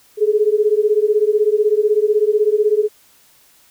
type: beating tone pair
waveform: sine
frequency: 415.3 / 431.3 Hz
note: G#4 / A4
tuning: 0 / -35 cents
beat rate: 16 Hz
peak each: -15 dBFS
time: 0.17-2.89 s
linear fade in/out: 50 ms
effects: white hiss -52 dBFS RMS until 3.7 s